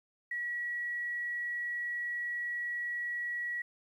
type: tone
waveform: sine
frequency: 1925 Hz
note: B6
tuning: 45 cents flat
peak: -33 dBFS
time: 0.31-3.62 s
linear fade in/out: 5 ms
effects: 11-bit